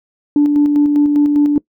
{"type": "tone with tremolo", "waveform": "sine", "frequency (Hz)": 292.1, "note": "D4", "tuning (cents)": -9, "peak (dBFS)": -6, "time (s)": [0.36, 1.58], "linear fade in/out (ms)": 2, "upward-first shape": "square", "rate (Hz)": 5, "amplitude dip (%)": 35, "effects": ["noise-tail reverb RT60 0.1 s tail -23 dB re dry", "tanh soft clip ceiling -4 dBFS"]}